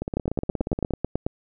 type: two click trains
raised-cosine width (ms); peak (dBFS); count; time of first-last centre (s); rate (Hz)
2; -14 / -10; 16 / 11; 0.02-0.908 / 0.17-1.265; 16.9 / 9.13
effects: none